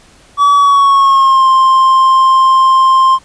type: tone with pitch glide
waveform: triangle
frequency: 1142 to 1053.3 Hz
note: D6 to C6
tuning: -49 to +11 cents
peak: -3 dBFS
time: 0.37-3.19 s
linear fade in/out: 50 ms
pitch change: -140 cents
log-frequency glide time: 0.55-1.48 s
effects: pink hiss -44 dBFS RMS until 3.24 s + resampled to 22050 Hz